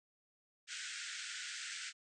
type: band-pass noise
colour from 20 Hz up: pink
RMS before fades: -45 dBFS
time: 0.67-1.93 s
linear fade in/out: 50 ms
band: 1400 to 8500 Hz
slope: 96 dB/octave
effects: none